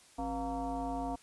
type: tone with frequency modulation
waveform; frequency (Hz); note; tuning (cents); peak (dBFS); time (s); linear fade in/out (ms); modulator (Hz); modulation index
sine; 488; B4; -21; -33; 0.18-1.16; 10; 218; 2
effects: white hiss -60 dBFS RMS until 1.22 s + resampled to 24000 Hz